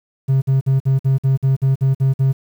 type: tone bursts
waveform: triangle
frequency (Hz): 134.1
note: C3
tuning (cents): +43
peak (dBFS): -9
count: 11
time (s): 0.28-2.33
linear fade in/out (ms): 20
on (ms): 140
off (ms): 51
effects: tanh soft clip ceiling -5 dBFS + 8-bit